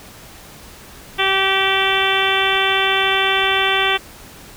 harmonic tone, 386.5 Hz, G4, 24 cents flat, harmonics 1 / 2 / 3 / 4 / 5 / 6 / 7 / 8 / 9, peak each -23 / -23 / -23 / -23 / -23 / -23 / -23 / -23 / -23 dBFS, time 1.18-3.98 s, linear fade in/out 20 ms, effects pink hiss -40 dBFS RMS until 4.56 s

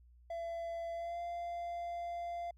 triangle tone with pitch glide, 674 to 691.3 Hz, E5 to F5, +38 to -18 cents, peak -36 dBFS, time 0.3-2.51 s, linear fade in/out 5 ms, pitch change +44 cents, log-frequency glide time 0.93-1.2 s, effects added 60 Hz sine -59 dBFS peak until 2.57 s

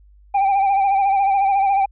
triangle tone with vibrato, 788 Hz, G5, 9 cents sharp, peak -12 dBFS, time 0.34-1.86 s, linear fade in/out 10 ms, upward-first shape sine, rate 14 Hz, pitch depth 46 cents each way, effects added 50 Hz sine -46 dBFS peak until 1.91 s + resampled to 8000 Hz

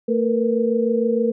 sine tone cluster, 225.6 / 457.6 / 484.1 Hz, A3 / A#4 / B4, +44 / -32 / -35 cents, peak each -21 dBFS, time 0.08-1.32 s, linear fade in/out 10 ms, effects none

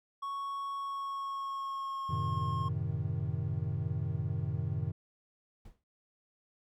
triangle tone with pitch glide, 1108.7 to 1075.3 Hz, C#6 to C6, 0 to +47 cents, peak -33 dBFS, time 0.22-2.69 s, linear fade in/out 10 ms, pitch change -53 cents, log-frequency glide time 0.76-2.47 s
triangle chord, F# diminished seventh, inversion none, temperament equal, 92.5 / 110 / 130.81 / 155.56 Hz, F#2 / A2 / C3 / Eb3, 0 / 0 / 0 / 0 cents, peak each -35 dBFS, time 2.09-4.92 s, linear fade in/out 10 ms
brown noise with exponential decay, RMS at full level -47 dBFS, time 5.65-5.84 s, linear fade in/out 5 ms, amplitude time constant 41 ms
effects none

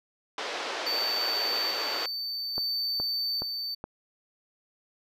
pink band-pass noise, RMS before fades -34 dBFS, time 0.38-2.06 s, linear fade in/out 2 ms, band 400 to 5200 Hz, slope 24 dB/octave
triangle tone with tremolo, 4558 Hz, C#8, 47 cents sharp, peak -26 dBFS, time 0.86-3.75 s, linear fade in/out 10 ms, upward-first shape square, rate 0.59 Hz, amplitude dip 35%
click train, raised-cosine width 1 ms, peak -21 dBFS, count 4, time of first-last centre 2.58-3.841 s, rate 2.38 Hz
effects none

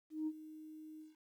sine tone with ADSR envelope, 311.1 Hz, D#4, in tune, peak -33 dBFS, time 0.1-1.16 s, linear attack 170 ms, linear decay 52 ms, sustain -16 dB, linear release 160 ms, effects tanh soft clip ceiling -31 dBFS + 12-bit

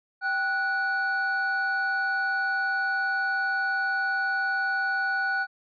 triangle tone pair together, 780 / 1472.4 Hz, G5 / F#6, -9 / -9 cents, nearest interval major seventh, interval 1100 cents, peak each -29 / -23 dBFS, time 0.21-5.47 s, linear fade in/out 50 ms, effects resampled to 11025 Hz

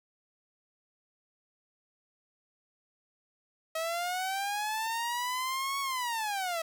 sawtooth linear two-way sweep, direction up then down, 638 to 1115 to 642 Hz, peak -27 dBFS, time 3.75-6.62 s, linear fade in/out 5 ms, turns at 5.8 s, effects none

